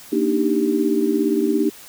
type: chord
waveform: sine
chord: Eb major seventh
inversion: second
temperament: equal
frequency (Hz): 233.1 / 293.7 / 311.1 / 392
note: Bb3 / D4 / Eb4 / G4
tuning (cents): 0 / 0 / 0 / 0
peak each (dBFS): -23 / -22 / -21 / -21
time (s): 0.12-1.7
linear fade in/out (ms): 10
effects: white hiss -42 dBFS RMS until 1.88 s